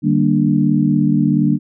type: chord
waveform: sine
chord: Eb major seventh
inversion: none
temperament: equal with one note detuned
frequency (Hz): 151.57 / 196 / 233.1 / 293.7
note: Eb3 / G3 / Bb3 / D4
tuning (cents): -45 / 0 / 0 / 0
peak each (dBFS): -17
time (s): 0.02-1.59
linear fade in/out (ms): 50
effects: none